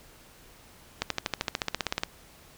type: accelerating click train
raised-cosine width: 0.2 ms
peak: -9 dBFS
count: 16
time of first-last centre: 1.02-2.035 s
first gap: 83 ms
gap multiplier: 0.97
effects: pink hiss -54 dBFS RMS until 2.57 s